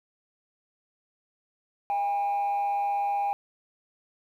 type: tone with frequency modulation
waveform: sine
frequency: 808 Hz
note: G#5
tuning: 48 cents flat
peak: -22 dBFS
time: 1.9-3.33 s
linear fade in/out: 0 ms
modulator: 168 Hz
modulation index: 0.23
effects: tanh soft clip ceiling -23 dBFS + 10-bit